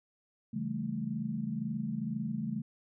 sine chord, A dominant seventh, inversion first, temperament just, 137.5 / 165 / 198 / 220 Hz, C#3 / E3 / G3 / A3, -14 / +2 / +18 / 0 cents, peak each -40 / -40 / -39 / -35 dBFS, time 0.53-2.62 s, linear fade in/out 10 ms, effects none

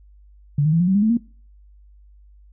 sine tone with pitch steps, 144.1 / 154.44 / 165.53 / 177.41 / 190.14 / 203.8 / 218.4 / 234.1 Hz, D3 / D#3 / E3 / F3 / F#3 / G#3 / A3 / A#3, -33 / -13 / +8 / +28 / +47 / -32 / -13 / +8 cents, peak -14 dBFS, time 0.58-1.172 s, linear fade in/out 5 ms, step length 74 ms, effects noise-tail reverb RT60 0.4 s tail -21 dB re dry + added 50 Hz sine -46 dBFS peak until 2.52 s

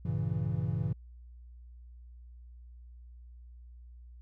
triangle chord, G diminished seventh, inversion none, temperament equal, 98 / 116.54 / 138.59 / 164.81 Hz, G2 / Bb2 / Db3 / Fb3, 0 / 0 / 0 / 0 cents, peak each -33 dBFS, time 0.05-0.93 s, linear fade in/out 5 ms, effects added 60 Hz sine -48 dBFS peak until 4.21 s

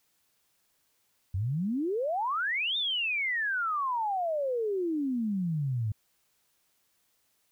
sine exponential two-way sweep, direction up then down, 87.31 to 3675 to 102.9 Hz, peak -27 dBFS, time 1.34-5.92 s, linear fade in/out 5 ms, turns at 2.77 s, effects white hiss -72 dBFS RMS until 7.51 s

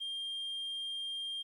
sine tone, 3201 Hz, G7, 36 cents sharp, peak -34 dBFS, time 0-1.43 s, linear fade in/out 20 ms, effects tanh soft clip ceiling -35 dBFS + 12-bit

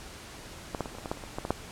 clicks, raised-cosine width 1 ms, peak -17 / -15 / -23 / -29 / -27 / -21 / -15 / -30 / -28 / -18 / -18 / -10 dBFS, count 12, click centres 0.748 / 0.807 / 0.858 / 0.951 / 0.985 / 1.058 / 1.115 / 1.173 / 1.238 / 1.385 / 1.451 / 1.506 s, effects pink hiss -45 dBFS RMS until 1.71 s + low-pass 10000 Hz 12 dB/octave

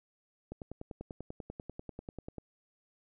click train, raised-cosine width 2 ms, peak -28 dBFS, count 20, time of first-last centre 0.52-2.383 s, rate 10.2 Hz, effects none

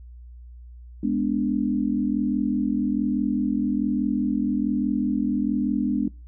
sine chord, G# diminished, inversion none, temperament equal with one note detuned, 207.7 / 248.9 / 293.7 Hz, G#3 / B3 / D4, 0 / +14 / 0 cents, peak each -25 dBFS, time 1.03-6.08 s, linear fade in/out 5 ms, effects noise-tail reverb RT60 0.3 s tail -24 dB re dry + added 60 Hz sine -40 dBFS peak until 6.27 s

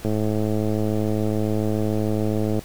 click train, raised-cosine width 2 ms, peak -11 dBFS, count 273, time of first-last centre 0.05-2.592 s, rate 107 Hz, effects added 60 Hz sine -44 dBFS peak until 2.64 s + pink hiss -43 dBFS RMS until 2.64 s

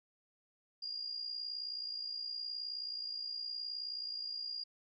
sine tone with amplitude modulation, 4825 Hz, D8, 46 cents sharp, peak -36 dBFS, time 0.82-4.64 s, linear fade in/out 10 ms, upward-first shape sine, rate 59.1 Hz, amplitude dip 60%, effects none

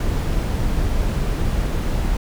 brown noise, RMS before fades -20 dBFS, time 0-2.17 s, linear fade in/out 5 ms, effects none

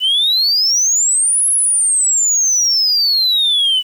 sine exponential two-way sweep, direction up then down, 2947 to 10850 to 2947 Hz, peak -9 dBFS, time 0-3.83 s, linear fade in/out 50 ms, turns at 1.48 s, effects tanh soft clip ceiling -9 dBFS + 7-bit

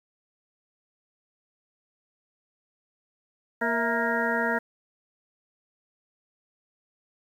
harmonic tone with a mistuned harmonic, 233.7 Hz, A#3, 5 cents sharp, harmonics 1 / 2 / 3 / 4 / 6 / 7 / 8, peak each -31 / -31 / -31 / -31 / -31 / -31 / -31 dBFS, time 3.61-4.59 s, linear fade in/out 10 ms, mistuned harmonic 3, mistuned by -100 cents, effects 9-bit

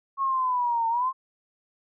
sine linear two-way sweep, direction down then up, 1100 to 903 to 1070 Hz, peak -22 dBFS, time 0.17-1.13 s, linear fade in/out 50 ms, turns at 0.88 s, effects none

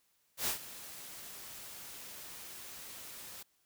white noise with ADSR envelope, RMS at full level -32 dBFS, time 0.37-3.43 s, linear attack 100 ms, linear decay 110 ms, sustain -16 dB, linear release 7 ms, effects white hiss -74 dBFS RMS until 3.65 s

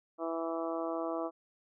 harmonic tone, 164.81 Hz, E3, in tune, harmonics 2 / 3 / 4 / 5 / 6 / 7 / 8, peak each -37 / -40 / -37 / -45 / -46 / -42 / -49 dBFS, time 0.18-1.31 s, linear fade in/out 50 ms, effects none

